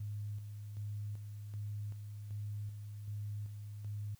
sine tone with tremolo, 103.83 Hz, G#2, in tune, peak -38 dBFS, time 0-4.15 s, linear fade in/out 5 ms, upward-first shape square, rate 1.3 Hz, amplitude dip 45%, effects white hiss -68 dBFS RMS until 4.19 s

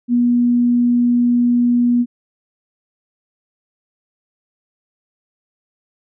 sine tone, 241.7 Hz, B3, 37 cents flat, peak -11 dBFS, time 0.08-2.06 s, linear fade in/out 50 ms, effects none

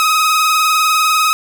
sawtooth tone with vibrato, 1264 Hz, D#6, 27 cents sharp, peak -7 dBFS, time 0-1.33 s, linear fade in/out 0 ms, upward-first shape sine, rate 20 Hz, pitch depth 44 cents each way, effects none

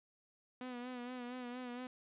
sawtooth tone with vibrato, 247.8 Hz, B3, 6 cents sharp, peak -39 dBFS, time 0.61-1.87 s, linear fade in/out 2 ms, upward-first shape sine, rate 4.3 Hz, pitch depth 46 cents each way, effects resampled to 8000 Hz + 13-bit

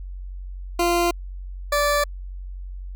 20% pulse tone pair in turn, 346.1 / 582.1 Hz, F4 / D5, -16 / -15 cents, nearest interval major sixth, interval 901 cents, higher second, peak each -13 dBFS, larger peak neither, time 0.79-1.11 / 1.72-2.04 s, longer neither, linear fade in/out 5 ms, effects added 46 Hz sine -31 dBFS peak until 2.95 s

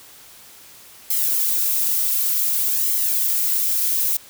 violet noise with flanger, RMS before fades -20 dBFS, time 1.1-4.17 s, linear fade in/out 5 ms, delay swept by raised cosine 0.95 to 3.85 ms, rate 0.55 Hz, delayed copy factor +0.7, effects white hiss -45 dBFS RMS until 4.29 s

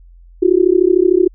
sine tone with amplitude modulation, 361.3 Hz, F#4, 41 cents flat, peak -4 dBFS, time 0.42-1.28 s, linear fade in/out 10 ms, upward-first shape sine, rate 33.3 Hz, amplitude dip 100%, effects added 43 Hz sine -39 dBFS peak until 1.34 s

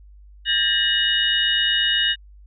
sine tone cluster, 1603 / 1766 / 1874 / 2910 / 3695 Hz, G6 / A6 / A#6 / F#7 / A#7, +38 / +6 / +9 / -29 / -16 cents, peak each -27 / -27 / -28 / -19 / -24 dBFS, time 0.45-2.16 s, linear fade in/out 50 ms, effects added 50 Hz sine -43 dBFS peak until 2.46 s

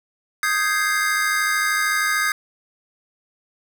square chord, Ab major seventh, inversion second, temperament equal, 1244.5 / 1568 / 1661.2 / 2093 Hz, Eb6 / G6 / Ab6 / C7, 0 / 0 / 0 / 0 cents, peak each -25 dBFS, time 0.43-2.32 s, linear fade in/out 2 ms, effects none

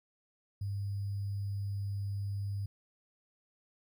sine tone with sample-and-hold, 99.8 Hz, G2, 32 cents sharp, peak -33 dBFS, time 0.61-2.66 s, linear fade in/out 5 ms, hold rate 4900 Hz, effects none

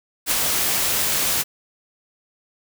white noise with ADSR envelope, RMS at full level -18 dBFS, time 0.26-1.44 s, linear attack 54 ms, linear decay 11 ms, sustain -3 dB, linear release 31 ms, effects none

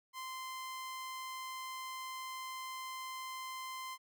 sawtooth tone, 1039 Hz, C6, 12 cents flat, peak -38 dBFS, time 0.13-3.98 s, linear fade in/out 50 ms, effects none

